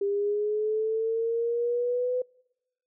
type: linear sweep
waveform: sine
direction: up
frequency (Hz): 398.4 to 504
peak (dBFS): -24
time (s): 0.01-2.22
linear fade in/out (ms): 5
effects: noise-tail reverb RT60 0.9 s tail -26 dB re dry